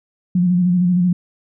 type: tone with vibrato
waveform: sine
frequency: 178.6 Hz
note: F3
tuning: 39 cents sharp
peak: -12 dBFS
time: 0.35-1.13 s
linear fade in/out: 5 ms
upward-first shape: square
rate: 13 Hz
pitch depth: 37 cents each way
effects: none